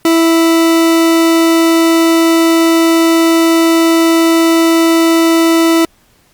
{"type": "tone", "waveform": "40% pulse", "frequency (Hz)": 329.6, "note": "E4", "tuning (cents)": 0, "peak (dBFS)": -6, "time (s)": [0.05, 5.85], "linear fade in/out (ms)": 2, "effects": ["pink hiss -51 dBFS RMS until 6.33 s", "Opus 48 kbps"]}